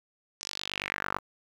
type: tone with band-pass filter sweep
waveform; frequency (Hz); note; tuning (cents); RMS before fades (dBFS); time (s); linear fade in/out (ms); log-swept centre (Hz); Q
sawtooth; 49; G1; 0; -36; 0.4-1.19; 20; 6100 to 1100; 3.3
effects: 9-bit